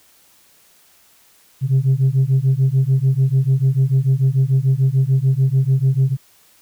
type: beating tone pair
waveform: sine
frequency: 130 / 136.8 Hz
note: C3 / C#3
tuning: -11 / -23 cents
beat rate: 6.8 Hz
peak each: -14 dBFS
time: 1.61-6.17 s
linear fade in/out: 50 ms
effects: tanh soft clip ceiling -9 dBFS + white hiss -53 dBFS RMS until 6.61 s